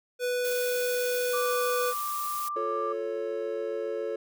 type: tone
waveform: square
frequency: 493.9 Hz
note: B4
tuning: in tune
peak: -27 dBFS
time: 0.19-1.94 s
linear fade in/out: 50 ms
type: noise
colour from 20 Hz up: blue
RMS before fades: -37 dBFS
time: 0.44-2.49 s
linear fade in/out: 10 ms
type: tone with pitch glide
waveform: sine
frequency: 1172 to 1182.2 Hz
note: D6 to D6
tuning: -4 to +11 cents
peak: -30 dBFS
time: 1.33-2.93 s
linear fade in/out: 10 ms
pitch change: +15 cents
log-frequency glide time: 1.58-2.49 s
type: chord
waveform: triangle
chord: F augmented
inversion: none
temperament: equal with one note detuned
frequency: 352.9 / 440 / 554.4 Hz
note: F4 / A4 / C#5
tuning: +18 / 0 / 0 cents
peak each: -35 / -30 / -32 dBFS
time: 2.56-4.16 s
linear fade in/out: 5 ms
effects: none